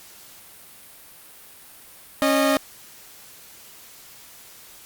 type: tone pair together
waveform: sawtooth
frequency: 274.7 / 613.8 Hz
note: C#4 / D#5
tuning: -16 / -24 cents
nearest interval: octave + major second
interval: 1392 cents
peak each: -16 dBFS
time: 2.22-2.57 s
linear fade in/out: 0 ms
effects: white hiss -46 dBFS RMS until 4.85 s + Opus 48 kbps